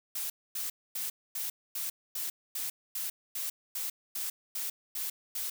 blue noise bursts, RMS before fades -35 dBFS, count 14, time 0.15-5.5 s, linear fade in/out 5 ms, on 150 ms, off 250 ms, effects none

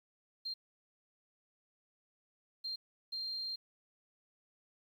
sine tone bursts at uneven times, 4186 Hz, C8, in tune, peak -37 dBFS, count 3, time 0.45-0.54 / 2.64-2.76 / 3.12-3.56 s, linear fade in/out 10 ms, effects 11-bit

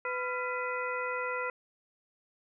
harmonic tone with a mistuned harmonic, 499.9 Hz, B4, 21 cents sharp, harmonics 1 / 2 / 3 / 4 / 5, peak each -36 / -38 / -36 / -39 / -42 dBFS, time 0.05-1.5 s, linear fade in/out 2 ms, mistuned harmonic 3, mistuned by -140 cents, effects none

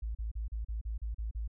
sine tone bursts, 54.9 Hz, A1, 3 cents flat, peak -33 dBFS, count 9, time 0.02-1.478 s, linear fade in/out 10 ms, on 130 ms, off 36 ms, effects none

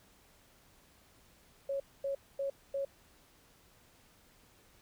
sine tone bursts, 552 Hz, C#5, 7 cents flat, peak -32 dBFS, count 4, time 1.69-2.85 s, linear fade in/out 5 ms, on 110 ms, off 240 ms, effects pink hiss -64 dBFS RMS until 4.81 s

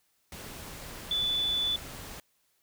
sine tone in noise, 3478 Hz, A7, 21 cents flat, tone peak -26 dBFS, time 1.11-1.76 s, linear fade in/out 2 ms, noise pink, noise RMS -43 dBFS, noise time 0.32-2.2 s, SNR +14 dB, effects white hiss -72 dBFS RMS until 2.62 s

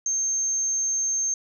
sine tone, 6360 Hz, G8, 24 cents sharp, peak -22 dBFS, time 0.06-1.34 s, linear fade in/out 2 ms, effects none

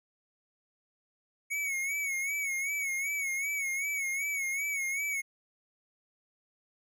square tone with vibrato, 2217 Hz, C#7, in tune, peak -31 dBFS, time 1.5-5.22 s, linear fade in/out 20 ms, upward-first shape sine, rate 2.6 Hz, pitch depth 71 cents each way, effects none

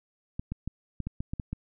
clicks, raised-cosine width 5 ms, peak -20 dBFS, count 9, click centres 0.395 / 0.52 / 0.676 / 1.003 / 1.07 / 1.205 / 1.335 / 1.398 / 1.53 s, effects none

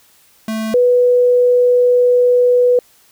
square / sine tone pair in turn, 220 / 492.6 Hz, A3 / B4, 0 / -5 cents, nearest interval octave + major second, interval 1395 cents, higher second, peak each -19 / -8 dBFS, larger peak second, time 0.48-0.74 / 0.74-2.79 s, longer second, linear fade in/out 2 ms, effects white hiss -51 dBFS RMS until 3.11 s

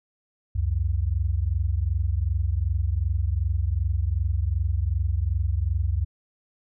sine tone pair together, 67 / 89.64 Hz, C2 / F2, +42 / +46 cents, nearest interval perfect fourth, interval 504 cents, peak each -24 dBFS, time 0.55-6.05 s, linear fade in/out 10 ms, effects none

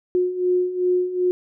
sine beating tone pair, 360 / 362.6 Hz, F#4 / F#4, -47 / -35 cents, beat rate 2.6 Hz, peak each -24 / -19 dBFS, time 0.15-1.31 s, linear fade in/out 0 ms, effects none

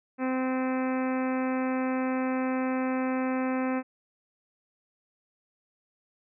harmonic tone, 258.7 Hz, C4, 19 cents flat, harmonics 1 / 2 / 3 / 4 / 5 / 6 / 7 / 8 / 9 / 10, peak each -27 / -33 / -37 / -39 / -41 / -43 / -44 / -45 / -46 / -47 dBFS, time 0.18-3.83 s, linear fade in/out 50 ms, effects none

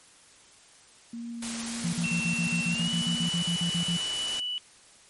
sine tone with vibrato, 232.5 Hz, A#3, 4 cents flat, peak -34 dBFS, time 1.13-3.28 s, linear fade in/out 5 ms, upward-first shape triangle, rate 1.6 Hz, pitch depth 20 cents each way
white noise, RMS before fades -35 dBFS, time 1.42-4.4 s, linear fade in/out 5 ms
sine tone bursts, 171.3 Hz, F3, 33 cents flat, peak -26 dBFS, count 16, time 1.84-3.971 s, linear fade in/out 5 ms, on 91 ms, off 45 ms
sine tone with pitch glide, 2700 to 2961 Hz, E7 to F#7, +41 to +1 cents, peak -29 dBFS, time 2.04-4.58 s, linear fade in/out 0 ms, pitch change +160 cents, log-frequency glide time 2.69-2.91 s
effects white hiss -55 dBFS RMS until 5.09 s + MP3 48 kbps

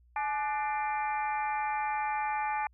harmonic tone with a mistuned harmonic, 297.2 Hz, D4, 21 cents sharp, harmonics 3 / 4 / 5 / 6 / 7 / 8, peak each -30 / -39 / -43 / -41 / -44 / -41 dBFS, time 0.16-2.67 s, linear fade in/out 2 ms, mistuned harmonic 3, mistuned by -74 cents, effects added 60 Hz sine -59 dBFS peak until 2.73 s

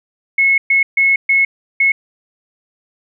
sine tone bursts at uneven times, 2184 Hz, C#7, 26 cents flat, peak -9 dBFS, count 5, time 0.38-0.58 / 0.7-0.83 / 0.97-1.16 / 1.29-1.45 / 1.8-1.92 s, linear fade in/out 5 ms, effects none

